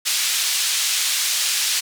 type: band-pass noise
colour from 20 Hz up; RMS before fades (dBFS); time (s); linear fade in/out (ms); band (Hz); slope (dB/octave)
pink; -21; 0.05-1.81; 20; 3200 to 9700; 12
effects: none